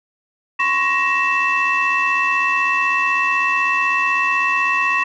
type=tone cluster; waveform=sine; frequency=1024 / 1100 / 1884 / 2656 Hz; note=C6 / C#6 / A#6 / E7; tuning=-38 / -14 / +18 / +12 cents; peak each=-24 / -19 / -19 / -18 dBFS; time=0.59-5.04 s; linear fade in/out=10 ms; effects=tanh soft clip ceiling -9 dBFS